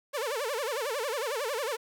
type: tone with vibrato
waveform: sawtooth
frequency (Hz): 508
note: B4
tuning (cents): +49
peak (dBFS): -26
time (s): 0.13-1.77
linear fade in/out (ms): 20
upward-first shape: sine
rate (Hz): 11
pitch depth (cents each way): 270
effects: none